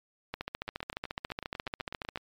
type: two click trains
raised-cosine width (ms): 0.3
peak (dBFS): -18 / -22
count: 27 / 13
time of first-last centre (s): 0.34-2.158 / 0.68-2.174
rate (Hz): 14.3 / 8.03
effects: MP3 96 kbps